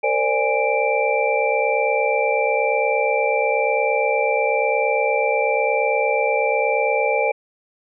sine tone cluster, 457.6 / 526 / 587 / 826 / 2348 Hz, A#4 / C5 / D5 / G#5 / D7, -32 / +9 / -1 / -10 / -1 cents, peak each -23 dBFS, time 0.03-7.32 s, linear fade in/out 10 ms, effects none

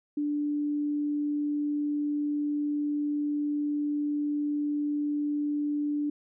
sine tone, 293.7 Hz, D4, in tune, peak -26 dBFS, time 0.17-6.1 s, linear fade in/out 5 ms, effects none

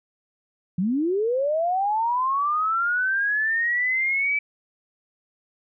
sine linear sweep, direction up, 167.9 to 2316 Hz, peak -20 dBFS, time 0.78-4.39 s, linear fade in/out 5 ms, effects none

